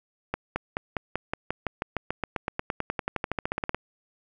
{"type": "accelerating click train", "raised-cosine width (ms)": 0.5, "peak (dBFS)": -12, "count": 30, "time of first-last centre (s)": [0.34, 3.746], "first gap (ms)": 220, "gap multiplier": 0.95, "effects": []}